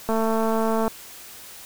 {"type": "click train", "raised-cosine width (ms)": 1, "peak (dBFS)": -11, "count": 177, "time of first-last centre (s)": [0.09, 0.879], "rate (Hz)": 223, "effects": ["white hiss -42 dBFS RMS until 1.65 s"]}